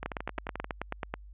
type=two click trains; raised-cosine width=0.5 ms; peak=-20 / -17 dBFS; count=8 / 11; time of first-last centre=0.03-0.644 / 0.06-1.14 s; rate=11.4 / 9.26 Hz; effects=added 50 Hz sine -46 dBFS peak until 1.33 s + resampled to 8000 Hz